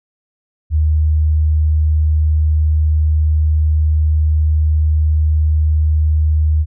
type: tone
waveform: sine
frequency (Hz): 77.1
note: D#2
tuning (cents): -15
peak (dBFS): -10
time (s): 0.7-6.66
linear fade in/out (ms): 50
effects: none